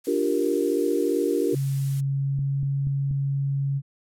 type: noise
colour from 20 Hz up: blue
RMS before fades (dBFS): -41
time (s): 0.04-2.01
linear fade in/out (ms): 10
type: chord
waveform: sine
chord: G minor seventh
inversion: second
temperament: equal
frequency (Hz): 293.7 / 349.2 / 392 / 466.2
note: D4 / F4 / G4 / Bb4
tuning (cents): 0 / 0 / 0 / 0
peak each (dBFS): -26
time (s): 0.07-1.55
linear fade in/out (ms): 5
type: tone with pitch glide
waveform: sine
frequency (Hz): 137 to 138.59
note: C#3 to C#3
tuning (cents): -20 to 0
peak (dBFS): -22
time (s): 1.52-3.82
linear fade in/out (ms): 50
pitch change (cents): +20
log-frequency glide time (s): 1.64-2.66
type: click train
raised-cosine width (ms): 5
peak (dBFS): -23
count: 4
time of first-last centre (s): 2.39-3.111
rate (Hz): 4.16
effects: low-pass 12000 Hz 12 dB/octave